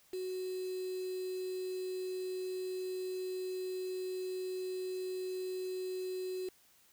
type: tone with quantisation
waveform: sine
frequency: 370.6 Hz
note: F#4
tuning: 3 cents sharp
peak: -36 dBFS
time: 0.13-6.49 s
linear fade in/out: 5 ms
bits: 8
effects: white hiss -66 dBFS RMS until 6.92 s